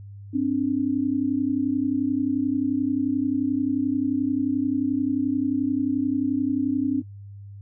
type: tone pair together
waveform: sine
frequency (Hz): 261.6 / 293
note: C4 / D4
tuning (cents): 0 / -4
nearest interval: major second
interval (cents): 196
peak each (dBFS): -23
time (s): 0.33-7.02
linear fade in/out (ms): 20
effects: noise-tail reverb RT60 0.1 s tail -19 dB re dry + added 100 Hz sine -38 dBFS peak until 7.61 s